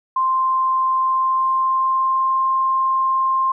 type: tone with pitch glide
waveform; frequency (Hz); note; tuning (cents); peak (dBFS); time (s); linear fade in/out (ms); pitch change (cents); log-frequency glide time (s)
sine; 1046.5 to 1056.2; C6 to C6; 0 to +16; -15; 0.16-3.52; 5; +16; 0.95-2.46
effects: none